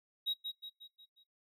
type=tone with echo; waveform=triangle; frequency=3811 Hz; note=A#7; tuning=38 cents sharp; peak=-30 dBFS; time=0.26-0.34 s; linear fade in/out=20 ms; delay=180 ms; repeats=5; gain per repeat=-6 dB; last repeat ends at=1.24 s; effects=noise-tail reverb RT60 0.2 s tail -25 dB re dry